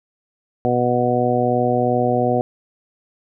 harmonic tone, 122.8 Hz, B2, 9 cents flat, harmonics 1 / 2 / 3 / 4 / 5 / 6, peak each -24 / -22 / -24 / -21 / -23 / -21 dBFS, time 0.65-2.41 s, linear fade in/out 0 ms, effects none

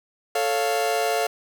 40% pulse chord, A augmented, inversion none, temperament equal, 440 / 554.4 / 698.5 Hz, A4 / C#5 / E#5, 0 / 0 / 0 cents, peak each -25 / -27 / -23 dBFS, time 0.35-1.27 s, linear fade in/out 5 ms, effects none

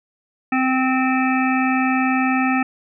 harmonic tone, 259.9 Hz, C4, 11 cents flat, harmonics 1 / 3 / 5 / 7 / 9 / 10, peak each -18 / -23 / -25 / -26 / -28 / -28 dBFS, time 0.52-2.63 s, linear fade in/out 5 ms, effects none

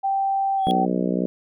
sine tone with pitch glide, 782 to 765 Hz, G5 to G5, -4 to -42 cents, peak -19 dBFS, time 0.03-0.86 s, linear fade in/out 20 ms, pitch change -38 cents, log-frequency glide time 0.56-0.65 s
triangle tone with exponential growth, 3322 Hz, G#7, in tune, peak -22 dBFS, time 0.58-0.71 s, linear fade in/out 0 ms, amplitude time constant 27 ms
harmonic tone, 61.7 Hz, B1, 1 cent flat, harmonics 3 / 4 / 5 / 6 / 7 / 8 / 9 / 10, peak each -24 / -26 / -28 / -30 / -31 / -32 / -33 / -34 dBFS, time 0.67-1.26 s, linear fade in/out 0 ms
effects none

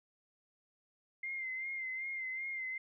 sine tone with vibrato, 2093 Hz, C7, in tune, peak -37 dBFS, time 1.23-2.78 s, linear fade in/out 5 ms, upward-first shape sine, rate 2.6 Hz, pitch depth 43 cents each way, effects none

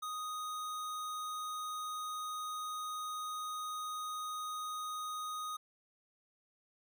square tone, 1244.5 Hz, D#6, in tune, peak -39 dBFS, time 0.02-5.57 s, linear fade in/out 10 ms, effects none

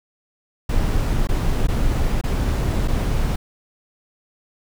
brown noise with dropouts, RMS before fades -19 dBFS, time 0.69-3.36 s, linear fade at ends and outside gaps 5 ms, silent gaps 1.272-1.288 / 1.672-1.684 / 2.213-2.237 / 2.877-2.881 s, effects none

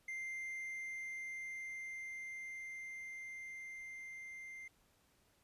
triangle tone with level ramp, 2093 Hz, C7, in tune, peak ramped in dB -39 to -46 dBFS, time 0.08-4.68 s, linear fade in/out 5 ms, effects pink hiss -73 dBFS RMS until 5.43 s + resampled to 32000 Hz

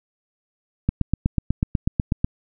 click train, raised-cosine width 5 ms, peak -6 dBFS, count 12, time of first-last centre 0.89-2.245 s, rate 8.12 Hz, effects none

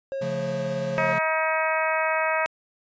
triangle tone, 542 Hz, C#5, 39 cents flat, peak -25 dBFS, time 0.12-1.13 s, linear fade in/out 0 ms
square chord, Db augmented, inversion none, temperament equal, 138.59 / 174.61 / 220 Hz, Db3 / F3 / A3, 0 / 0 / 0 cents, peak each -34 / -34 / -37 dBFS, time 0.21-1.19 s, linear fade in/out 10 ms
harmonic tone, 317.6 Hz, D#4, 36 cents sharp, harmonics 2 / 3 / 4 / 5 / 6 / 7 / 8, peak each -26 / -28 / -29 / -30 / -31 / -31 / -32 dBFS, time 0.98-2.46 s, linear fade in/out 0 ms
effects resampled to 16000 Hz

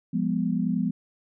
sine chord, F diminished, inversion none, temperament equal with one note detuned, 174.61 / 204.3 / 246.9 Hz, F3 / Ab3 / Cb4, 0 / -28 / 0 cents, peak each -27 dBFS, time 0.13-0.91 s, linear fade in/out 10 ms, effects none

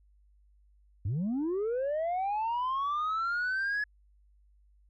sine linear sweep, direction up, 85 to 1705 Hz, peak -26 dBFS, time 1.05-3.84 s, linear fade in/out 5 ms, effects tanh soft clip ceiling -27 dBFS + added 50 Hz sine -60 dBFS peak until 4.89 s

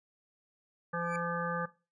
harmonic tone, 171.2 Hz, F3, 34 cents flat, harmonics 1 / 3 / 5 / 7 / 9 / 10, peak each -38 / -38 / -42 / -37 / -40 / -41 dBFS, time 0.93-1.66 s, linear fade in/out 10 ms
45% pulse tone with exponential growth, 2329 Hz, D7, 15 cents flat, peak -40 dBFS, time 0.99-1.16 s, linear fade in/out 2 ms, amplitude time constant 36 ms
effects noise-tail reverb RT60 0.3 s tail -18 dB re dry + resampled to 22050 Hz

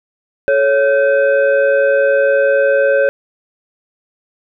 sine tone with frequency modulation, 554.4 Hz, C#5, in tune, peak -9 dBFS, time 0.48-3.09 s, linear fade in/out 0 ms, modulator 989 Hz, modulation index 0.78, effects none

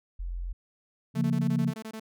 sine tone, 43.65 Hz, F1, in tune, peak -31 dBFS, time 0.19-0.53 s, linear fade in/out 10 ms
sine chord, Bb minor, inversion first, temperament equal with one note detuned, 140.36 / 174.61 / 233.1 Hz, Db3 / F3 / Bb3, +22 / 0 / 0 cents, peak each -28 dBFS, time 1.14-1.74 s, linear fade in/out 50 ms
sawtooth tone bursts, 220 Hz, A3, in tune, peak -33 dBFS, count 10, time 1.15-1.998 s, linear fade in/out 5 ms, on 65 ms, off 22 ms
effects none

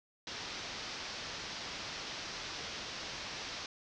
white low-pass noise, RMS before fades -43 dBFS, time 0.27-3.66 s, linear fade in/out 2 ms, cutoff 5800 Hz, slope 48 dB/octave, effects none

